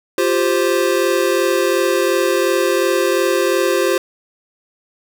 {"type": "chord", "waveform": "square", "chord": "F suspended second", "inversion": "none", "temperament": "equal", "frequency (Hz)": [349.2, 392, 523.3], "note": ["F4", "G4", "C5"], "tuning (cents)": [0, 0, 0], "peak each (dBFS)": -19, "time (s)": [0.18, 3.98], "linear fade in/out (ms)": 2, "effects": []}